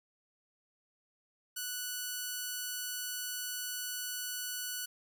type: tone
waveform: 5% pulse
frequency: 1480 Hz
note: F#6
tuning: in tune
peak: -25 dBFS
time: 1.56-4.86 s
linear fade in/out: 10 ms
effects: none